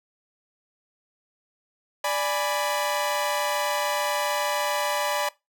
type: chord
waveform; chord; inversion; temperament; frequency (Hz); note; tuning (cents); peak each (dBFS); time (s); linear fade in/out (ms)
sawtooth; G# diminished; second; equal; 587.3 / 830.6 / 987.8; D5 / G#5 / B5; 0 / 0 / 0; -23 / -26 / -25; 2.04-5.29; 5
effects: noise-tail reverb RT60 0.2 s tail -20 dB re dry